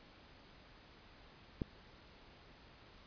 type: click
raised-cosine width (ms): 3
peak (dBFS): -23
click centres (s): 1.618
effects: pink hiss -60 dBFS RMS until 3.06 s + resampled to 11025 Hz